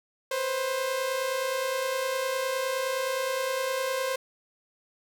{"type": "tone pair together", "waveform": "sawtooth", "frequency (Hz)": [499.3, 529], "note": ["B4", "C5"], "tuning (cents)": [19, 19], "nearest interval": "minor second", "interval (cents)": 100, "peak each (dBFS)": [-30, -24], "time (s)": [0.31, 4.16], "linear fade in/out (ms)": 5, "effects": []}